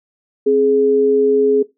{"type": "tone pair together", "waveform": "sine", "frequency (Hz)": [264.6, 420], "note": ["C4", "G#4"], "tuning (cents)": [20, 19], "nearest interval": "minor sixth", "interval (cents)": 799, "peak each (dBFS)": [-19, -10], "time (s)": [0.46, 1.63], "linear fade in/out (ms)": 10, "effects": ["noise-tail reverb RT60 0.2 s tail -19 dB re dry"]}